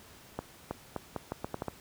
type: accelerating click train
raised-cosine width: 1 ms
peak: -19 dBFS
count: 9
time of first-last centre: 0.39-1.683 s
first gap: 320 ms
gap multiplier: 0.79
effects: pink hiss -54 dBFS RMS until 1.8 s + high-pass 60 Hz 12 dB/octave